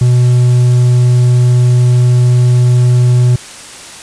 triangle tone, 123.47 Hz, B2, in tune, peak -3 dBFS, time 0.01-3.36 s, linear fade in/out 5 ms, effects white hiss -30 dBFS RMS until 4.02 s + resampled to 22050 Hz

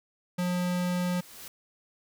square tone, 178.8 Hz, F3, 41 cents sharp, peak -27 dBFS, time 0.38-1.21 s, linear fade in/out 10 ms
white noise with exponential growth, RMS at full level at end -42 dBFS, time 0.56-1.48 s, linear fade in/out 1 ms, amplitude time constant 200 ms
effects none

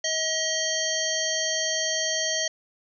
harmonic tone, 635 Hz, D#5, 35 cents sharp, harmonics 1 / 3 / 5 / 7 / 9 / 10, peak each -31 / -31 / -31 / -31 / -31 / -31 dBFS, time 0.04-2.48 s, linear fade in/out 5 ms, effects none

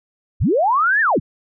sine linear two-way sweep, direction up then down, 35.95 to 1830 to 59.3 Hz, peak -13 dBFS, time 0.4-1.2 s, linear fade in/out 20 ms, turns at 1.01 s, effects none

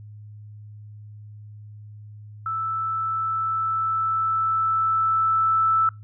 sine tone with level ramp, 1318.5 Hz, E6, in tune, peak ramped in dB -24 to -16 dBFS, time 2.46-5.89 s, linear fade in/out 2 ms, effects noise-tail reverb RT60 0.2 s tail -24 dB re dry + added 105 Hz sine -39 dBFS peak until 6.03 s

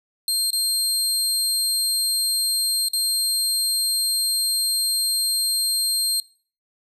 25% pulse tone with dropouts, 4200 Hz, C8, 6 cents sharp, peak -15 dBFS, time 0.28-6.2 s, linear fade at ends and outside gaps 1 ms, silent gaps 0.505-0.53 / 2.885-2.933 s, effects noise-tail reverb RT60 0.4 s tail -19 dB re dry

